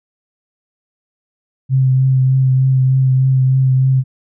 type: tone with vibrato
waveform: sine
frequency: 131.3 Hz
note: C3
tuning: 6 cents sharp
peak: -9 dBFS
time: 1.69-4.04 s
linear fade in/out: 50 ms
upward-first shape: triangle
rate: 3.3 Hz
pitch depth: 21 cents each way
effects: none